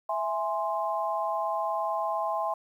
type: chord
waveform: sine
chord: E augmented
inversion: none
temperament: equal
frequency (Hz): 659.3 / 830.6 / 1046.5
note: E5 / G#5 / B#5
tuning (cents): 0 / 0 / 0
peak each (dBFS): -31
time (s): 0.09-2.54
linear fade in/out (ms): 5
effects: 10-bit